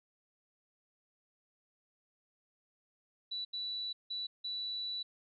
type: tone bursts at uneven times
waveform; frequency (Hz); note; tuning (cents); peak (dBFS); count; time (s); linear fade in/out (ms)
sine; 3951; B7; 0; -36; 4; 3.31-3.45 / 3.53-3.93 / 4.1-4.27 / 4.44-5.03; 10
effects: none